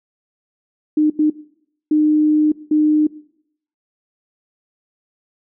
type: tone bursts at uneven times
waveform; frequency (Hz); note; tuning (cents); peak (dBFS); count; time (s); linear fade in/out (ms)
sine; 304.5; D#4; -37; -11; 4; 0.97-1.1 / 1.19-1.3 / 1.91-2.52 / 2.71-3.07; 5
effects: noise-tail reverb RT60 0.7 s tail -19 dB re dry